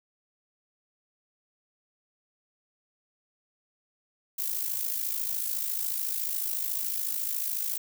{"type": "noise with amplitude modulation", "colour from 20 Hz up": "violet", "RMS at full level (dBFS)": -28, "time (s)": [4.38, 7.78], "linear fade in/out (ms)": 10, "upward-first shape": "sine", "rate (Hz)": 54, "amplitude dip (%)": 65, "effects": []}